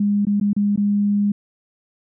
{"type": "tone with dropouts", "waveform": "sine", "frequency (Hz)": 204.2, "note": "G#3", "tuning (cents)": -29, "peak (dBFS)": -15, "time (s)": [0, 1.32], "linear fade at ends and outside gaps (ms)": 5, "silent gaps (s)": [[0.252, 0.268], [0.4, 0.411], [0.532, 0.564], [0.761, 0.775]], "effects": []}